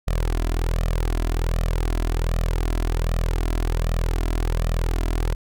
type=tone with flanger; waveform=sawtooth; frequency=41.2 Hz; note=E1; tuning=in tune; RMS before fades=-22 dBFS; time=0.07-5.35 s; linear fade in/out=10 ms; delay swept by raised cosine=1.6 to 3 ms; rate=1.3 Hz; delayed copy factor=+0.65; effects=none